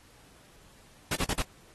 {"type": "noise bursts", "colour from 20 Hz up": "pink", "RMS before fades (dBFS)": -29, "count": 4, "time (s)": [1.11, 1.424], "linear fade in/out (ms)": 5, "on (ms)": 47, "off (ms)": 42, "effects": ["pink hiss -58 dBFS RMS until 1.74 s", "AAC 32 kbps"]}